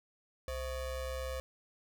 square ring-modulated tone, 293.7 Hz, D4, in tune, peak -34 dBFS, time 0.48-1.4 s, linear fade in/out 0 ms, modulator 229 Hz, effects none

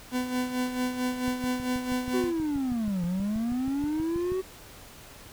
40% pulse tone with tremolo, 251.3 Hz, B3, 30 cents sharp, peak -24 dBFS, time 0.11-2.33 s, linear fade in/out 50 ms, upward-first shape sine, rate 4.5 Hz, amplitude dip 60%
click train, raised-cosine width 5 ms, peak -26 dBFS, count 20, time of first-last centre 1.28-4.32 s, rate 6.25 Hz
triangle linear two-way sweep, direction down then up, 380.9 to 170 to 380.9 Hz, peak -24 dBFS, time 2.13-4.42 s, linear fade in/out 20 ms, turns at 3.04 s
effects pink hiss -48 dBFS RMS until 5.32 s

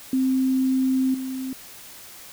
sine tone with level steps, 261.6 Hz, C4, in tune, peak -18 / -27 dBFS, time 0.13-1.53 s, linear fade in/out 2 ms, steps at 1.14 s, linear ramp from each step 5 ms, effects white hiss -43 dBFS RMS until 2.32 s

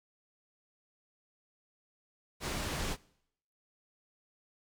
pink low-pass noise, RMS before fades -36 dBFS, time 2.4-2.97 s, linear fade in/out 50 ms, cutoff 9000 Hz, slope 12 dB/octave, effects noise-tail reverb RT60 0.7 s tail -22 dB re dry

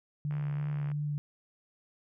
sine tone with vibrato, 146.83 Hz, D3, in tune, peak -30 dBFS, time 0.25-1.18 s, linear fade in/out 0 ms, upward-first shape sine, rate 2.9 Hz, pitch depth 15 cents each way
click train, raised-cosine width 0.5 ms, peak -33 dBFS, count 43, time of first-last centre 0.31-0.916 s, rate 69.3 Hz
effects none

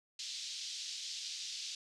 pink band-pass noise, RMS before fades -43 dBFS, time 0.19-1.75 s, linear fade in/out 2 ms, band 3500 to 6200 Hz, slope 24 dB/octave, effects low-pass 10000 Hz 12 dB/octave

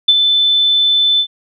sine tone with ADSR envelope, 3520 Hz, A7, in tune, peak -3 dBFS, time 0.08-1.27 s, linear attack 8 ms, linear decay 41 ms, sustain -6 dB, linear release 74 ms, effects none

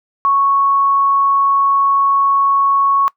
sine tone, 1107 Hz, C#6, 3 cents flat, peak -10 dBFS, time 0.25-3.08 s, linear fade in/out 0 ms, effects noise-tail reverb RT60 0.1 s tail -22 dB re dry

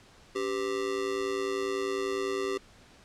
square tone with amplitude modulation, 392 Hz, G4, in tune, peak -26 dBFS, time 0.35-2.58 s, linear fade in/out 10 ms, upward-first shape sine, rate 110 Hz, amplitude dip 80%, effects pink hiss -56 dBFS RMS until 3.04 s + low-pass 7000 Hz 12 dB/octave

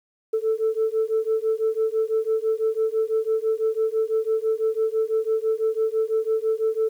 sine beating tone pair, 438.9 / 444.9 Hz, A4 / A4, -4 / +19 cents, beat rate 6 Hz, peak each -22 dBFS, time 0.33-6.89 s, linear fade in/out 10 ms, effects tanh soft clip ceiling -15 dBFS + 9-bit

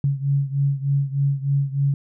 sine beating tone pair, 138.59 / 141.89 Hz, C#3 / C#3, 0 / +41 cents, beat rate 3.3 Hz, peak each -20 / -23 dBFS, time 0.04-1.94 s, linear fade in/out 2 ms, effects none

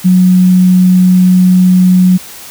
sine tone, 183.1 Hz, F#3, 18 cents flat, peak -3 dBFS, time 0.04-2.18 s, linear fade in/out 20 ms, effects white hiss -30 dBFS RMS until 2.5 s

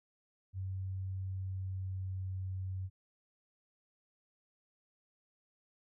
sine tone with pitch glide, 94.8 to 94.04 Hz, F#2 to F#2, +43 to +29 cents, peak -36 dBFS, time 0.53-2.9 s, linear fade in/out 50 ms, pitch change -14 cents, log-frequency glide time 1.22-2.29 s, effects none

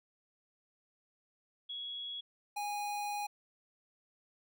sine / square tone pair in turn, 3343 / 824 Hz, G#7 / G#5, +11 / -14 cents, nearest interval 2 octaves, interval 2425 cents, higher first, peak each -39 / -36 dBFS, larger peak second, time 1.69-2.21 / 2.56-3.27 s, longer second, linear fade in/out 10 ms, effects none

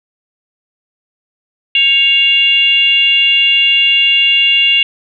sine tone with frequency modulation, 2794 Hz, F7, in tune, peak -7 dBFS, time 1.75-4.83 s, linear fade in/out 2 ms, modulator 591 Hz, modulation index 0.62, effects none

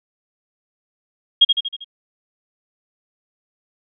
sine tone with echo, 3259 Hz, G#7, 33 cents flat, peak -6 dBFS, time 1.41-1.45 s, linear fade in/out 10 ms, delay 79 ms, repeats 5, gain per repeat -5 dB, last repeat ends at 1.845 s, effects none

